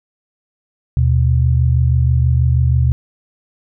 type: tone pair together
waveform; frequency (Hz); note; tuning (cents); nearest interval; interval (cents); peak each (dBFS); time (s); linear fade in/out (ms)
sine; 77.68 / 123.9; D#2 / B2; -2 / +6; minor sixth; 808; -13; 0.97-2.92; 0
effects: none